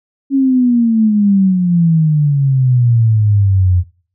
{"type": "exponential sweep", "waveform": "sine", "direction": "down", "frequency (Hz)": [277.2, 87.31], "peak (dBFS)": -8, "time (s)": [0.3, 3.84], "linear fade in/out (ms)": 50, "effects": ["noise-tail reverb RT60 0.4 s tail -17 dB re dry"]}